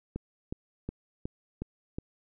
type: click train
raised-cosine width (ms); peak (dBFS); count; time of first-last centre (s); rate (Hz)
3; -21; 6; 0.16-1.985; 2.74
effects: none